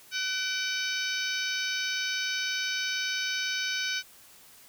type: harmonic tone with a mistuned harmonic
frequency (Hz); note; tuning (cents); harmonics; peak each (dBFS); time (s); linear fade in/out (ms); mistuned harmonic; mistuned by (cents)
754; F#5; +32; 2 / 3 / 4 / 5 / 6 / 7 / 8; -33 / -35 / -36 / -37 / -38 / -38 / -39; 0.11-4.03; 50; 3; +48
effects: white hiss -54 dBFS RMS until 4.68 s